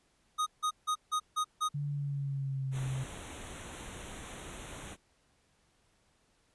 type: tone bursts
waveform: square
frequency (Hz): 1244.5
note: D#6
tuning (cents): 0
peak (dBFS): -29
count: 6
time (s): 0.38-1.69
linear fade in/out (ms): 20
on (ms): 85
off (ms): 160
type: tone with pitch glide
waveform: sine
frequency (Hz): 144.4 to 131.65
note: D3 to C3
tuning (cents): -29 to +11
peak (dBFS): -32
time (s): 1.74-3.04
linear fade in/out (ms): 10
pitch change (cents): -160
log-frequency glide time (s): 1.89-2.82
type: band-stop noise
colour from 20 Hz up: pink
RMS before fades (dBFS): -45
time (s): 2.71-4.97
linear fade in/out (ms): 50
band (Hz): 4000 to 5900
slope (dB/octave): 96
effects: pink hiss -71 dBFS RMS until 6.54 s + resampled to 24000 Hz